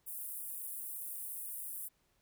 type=high-pass noise; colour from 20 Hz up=pink; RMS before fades=-43 dBFS; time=0.06-1.89 s; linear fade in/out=20 ms; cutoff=9400 Hz; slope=48 dB/octave; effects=pink hiss -75 dBFS RMS until 2.21 s